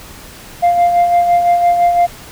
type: tone with tremolo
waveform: sine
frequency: 698.5 Hz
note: F5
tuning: in tune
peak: -4 dBFS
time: 0.62-2.07 s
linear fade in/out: 20 ms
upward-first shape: sine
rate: 5.9 Hz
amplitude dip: 55%
effects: tanh soft clip ceiling -6 dBFS + pink hiss -35 dBFS RMS until 2.31 s